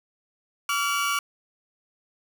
30% pulse tone cluster, 1144 / 1387 / 2949 Hz, D6 / F6 / F#7, -46 / -12 / -6 cents, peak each -23 / -25 / -30 dBFS, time 0.69-1.19 s, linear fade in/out 2 ms, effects none

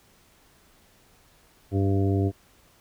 harmonic tone with a mistuned harmonic, 98 Hz, G2, in tune, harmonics 1 / 2 / 3 / 4 / 5 / 6 / 7, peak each -22 / -32 / -27 / -29 / -38 / -44 / -36 dBFS, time 1.71-2.32 s, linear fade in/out 50 ms, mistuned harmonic 6, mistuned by +28 cents, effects pink hiss -59 dBFS RMS until 2.8 s

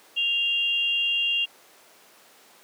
sine tone pair together, 2789 / 3252 Hz, F7 / G#7, -3 / -37 cents, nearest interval minor third, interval 266 cents, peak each -22 / -29 dBFS, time 0.16-1.46 s, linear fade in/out 20 ms, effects pink hiss -53 dBFS RMS until 2.63 s + high-pass 400 Hz 12 dB/octave

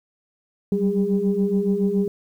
sine tone cluster, 190.4 / 197.5 / 406.4 Hz, F#3 / G3 / G#4, +50 / +13 / -38 cents, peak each -22 dBFS, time 0.72-2.08 s, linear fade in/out 2 ms, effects tanh soft clip ceiling -9 dBFS + 9-bit

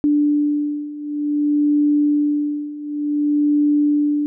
sine beating tone pair, 293.7 / 294.25 Hz, D4 / D4, 0 / +3 cents, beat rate 0.55 Hz, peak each -20 / -17 dBFS, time 0.04-4.26 s, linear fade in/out 0 ms, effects none

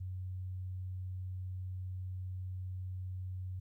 sine tone, 92.5 Hz, F#2, in tune, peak -38 dBFS, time 0-3.6 s, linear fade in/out 10 ms, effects 13-bit

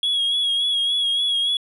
triangle tone with vibrato, 3322 Hz, G#7, in tune, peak -16 dBFS, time 0.03-1.57 s, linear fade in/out 2 ms, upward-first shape sine, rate 3.5 Hz, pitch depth 37 cents each way, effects tanh soft clip ceiling -13 dBFS + resampled to 32000 Hz

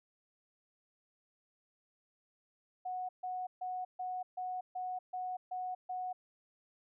sine tone bursts, 735 Hz, F#5, 12 cents flat, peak -36 dBFS, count 9, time 2.85-6.13 s, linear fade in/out 10 ms, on 240 ms, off 140 ms, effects none

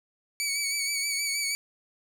15% pulse tone with vibrato, 2265 Hz, C#7, 37 cents sharp, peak -20 dBFS, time 0.4-1.55 s, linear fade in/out 0 ms, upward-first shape sine, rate 6.3 Hz, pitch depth 37 cents each way, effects none

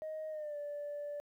sine tone with pitch glide, 625 to 583.1 Hz, D#5 to D5, +8 to -13 cents, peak -37 dBFS, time 0.02-1.2 s, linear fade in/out 0 ms, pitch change -121 cents, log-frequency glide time 0.3-0.57 s, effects tanh soft clip ceiling -36 dBFS + 12-bit

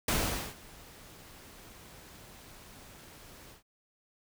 pink noise with ADSR envelope, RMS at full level -28 dBFS, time 0.08-3.63 s, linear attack 4 ms, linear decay 460 ms, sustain -24 dB, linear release 120 ms, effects none

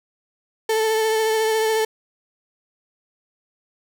35% pulse tone with vibrato, 440 Hz, A4, in tune, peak -16 dBFS, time 0.69-1.85 s, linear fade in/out 5 ms, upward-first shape triangle, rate 14 Hz, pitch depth 26 cents each way, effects none

